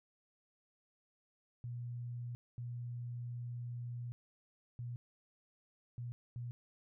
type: tone bursts at uneven times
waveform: sine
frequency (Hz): 120.7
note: B2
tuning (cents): -39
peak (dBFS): -40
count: 5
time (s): 1.64-2.35 / 2.58-4.12 / 4.79-4.96 / 5.98-6.12 / 6.36-6.51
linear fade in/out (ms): 0
effects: none